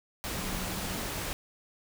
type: tone in noise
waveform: sine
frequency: 185 Hz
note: F#3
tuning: in tune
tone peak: -39 dBFS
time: 0.38-0.95 s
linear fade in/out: 0 ms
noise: pink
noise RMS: -35 dBFS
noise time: 0.24-1.33 s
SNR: -7 dB
effects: none